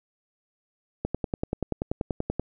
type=click train; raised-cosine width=2 ms; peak=-13 dBFS; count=15; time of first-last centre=1.05-2.396 s; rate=10.4 Hz; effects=none